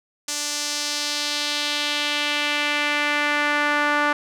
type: tone with band-pass filter sweep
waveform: sawtooth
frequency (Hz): 293.7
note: D4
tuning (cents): 0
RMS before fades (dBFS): -23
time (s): 0.28-4.13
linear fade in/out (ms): 5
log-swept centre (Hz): 6600 to 1400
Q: 1.7
effects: none